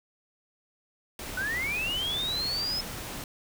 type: noise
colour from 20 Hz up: pink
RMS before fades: -38 dBFS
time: 1.19-3.24 s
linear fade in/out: 2 ms
type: linear sweep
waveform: sine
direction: up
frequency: 1459 to 5190 Hz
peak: -28 dBFS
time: 1.37-2.81 s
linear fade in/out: 5 ms
effects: none